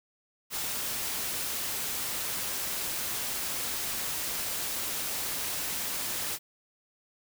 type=noise; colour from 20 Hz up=white; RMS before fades=-33 dBFS; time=0.5-6.39 s; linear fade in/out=50 ms; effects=none